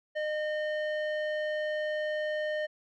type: tone with low-pass filter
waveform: square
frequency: 610 Hz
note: D#5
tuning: 34 cents flat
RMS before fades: -32 dBFS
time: 0.15-2.67 s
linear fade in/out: 20 ms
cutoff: 2300 Hz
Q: 1.4
effects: none